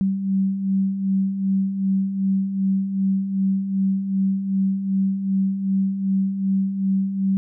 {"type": "beating tone pair", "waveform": "sine", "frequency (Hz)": [191.1, 193.7], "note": ["G3", "G3"], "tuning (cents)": [-44, -20], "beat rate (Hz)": 2.6, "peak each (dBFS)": [-27, -19], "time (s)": [0.01, 7.37], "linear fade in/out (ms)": 0, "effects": []}